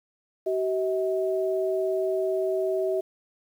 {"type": "tone pair together", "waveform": "sine", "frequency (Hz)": [380.7, 640.3], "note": ["F#4", "D#5"], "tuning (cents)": [49, 49], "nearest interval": "major sixth", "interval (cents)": 900, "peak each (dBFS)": [-25, -27], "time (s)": [0.46, 3.01], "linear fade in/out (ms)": 10, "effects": ["9-bit"]}